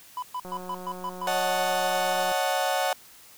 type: tone bursts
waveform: triangle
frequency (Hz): 997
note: B5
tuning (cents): +16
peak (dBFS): -27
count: 7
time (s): 0.17-1.268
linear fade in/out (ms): 2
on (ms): 54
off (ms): 120
type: click train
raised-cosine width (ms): 1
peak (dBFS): -27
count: 341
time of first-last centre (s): 0.45-2.318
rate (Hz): 182
type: chord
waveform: 35% pulse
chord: D# half-diminished seventh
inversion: third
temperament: equal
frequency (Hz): 554.4 / 622.3 / 740 / 880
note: C#5 / D#5 / F#5 / A5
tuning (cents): 0 / 0 / 0 / 0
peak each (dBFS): -28 / -30 / -25 / -30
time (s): 1.27-2.93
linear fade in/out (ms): 2
effects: white hiss -51 dBFS RMS until 3.37 s